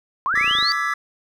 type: linear sweep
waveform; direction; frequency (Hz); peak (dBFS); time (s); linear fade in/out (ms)
sine; up; 991 to 4713; -18; 0.26-0.72; 0
type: clicks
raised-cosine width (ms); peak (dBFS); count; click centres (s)
2; -24; 9; 0.341 / 0.376 / 0.411 / 0.444 / 0.478 / 0.511 / 0.552 / 0.587 / 0.627
type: chord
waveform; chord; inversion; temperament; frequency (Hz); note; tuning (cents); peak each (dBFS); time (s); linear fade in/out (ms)
triangle; E dominant seventh; third; equal with one note detuned; 1174.7 / 1318.5 / 1682.5 / 1975.5; D6 / E6 / G#6 / B6; 0 / 0 / +22 / 0; -24; 0.35-0.94; 5
effects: none